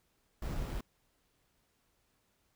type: noise with sample-and-hold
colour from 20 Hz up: brown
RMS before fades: -37 dBFS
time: 0.42-0.81 s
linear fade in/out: 5 ms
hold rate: 6300 Hz
effects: pink hiss -75 dBFS RMS until 2.55 s